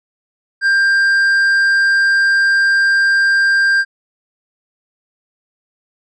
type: tone with tanh clipping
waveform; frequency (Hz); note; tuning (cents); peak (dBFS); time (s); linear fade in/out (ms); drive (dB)
sine; 1590; G6; +24; -11; 0.61-3.85; 50; 6
effects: none